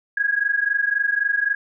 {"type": "tone pair together", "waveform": "sine", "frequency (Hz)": [1637.4, 1661.2], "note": ["G#6", "G#6"], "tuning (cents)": [-25, 0], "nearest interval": "unison", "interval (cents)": 25, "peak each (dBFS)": -21, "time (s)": [0.17, 1.55], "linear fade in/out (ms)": 5, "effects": []}